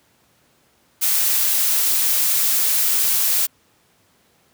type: noise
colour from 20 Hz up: blue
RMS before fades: -18 dBFS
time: 1.01-3.47 s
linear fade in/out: 20 ms
effects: pink hiss -59 dBFS RMS until 4.53 s + high-pass 100 Hz 12 dB/octave